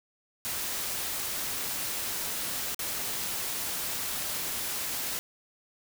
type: noise with dropouts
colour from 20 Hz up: white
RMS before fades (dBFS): -33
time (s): 0.45-5.19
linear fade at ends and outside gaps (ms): 0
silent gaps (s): 2.746-2.792
effects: none